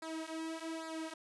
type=tone with flanger; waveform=sawtooth; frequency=322.6 Hz; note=E4; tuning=37 cents flat; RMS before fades=-42 dBFS; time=0.02-1.14 s; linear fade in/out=5 ms; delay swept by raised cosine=0.33 to 4.53 ms; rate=1.2 Hz; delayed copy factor=-0.9; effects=resampled to 24000 Hz + 12-bit